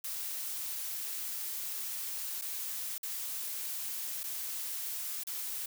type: noise with dropouts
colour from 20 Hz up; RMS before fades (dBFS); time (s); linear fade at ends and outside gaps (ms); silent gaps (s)
blue; -38; 0.04-5.66; 5; 2.414-2.419 / 2.981-3.03 / 4.234-4.238 / 5.236-5.269
effects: none